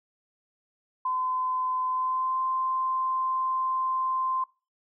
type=tone with pitch glide; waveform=sine; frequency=1023 to 1041.5 Hz; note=C6 to C6; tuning=-39 to -8 cents; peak=-25 dBFS; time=1.05-4.44 s; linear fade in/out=5 ms; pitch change=+31 cents; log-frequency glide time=1.88-2.4 s; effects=noise-tail reverb RT60 0.3 s tail -21 dB re dry